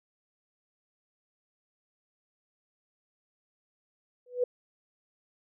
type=tone with exponential growth; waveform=sine; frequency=493.9 Hz; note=B4; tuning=in tune; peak=-20 dBFS; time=4.26-4.44 s; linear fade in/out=5 ms; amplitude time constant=39 ms; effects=none